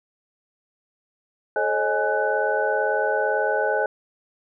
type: tone cluster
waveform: sine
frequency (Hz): 431.2 / 540 / 618 / 833 / 1495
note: A4 / C#5 / D#5 / G#5 / F#6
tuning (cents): -35 / -45 / -12 / +5 / +17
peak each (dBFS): -26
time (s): 1.56-3.86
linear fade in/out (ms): 2
effects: none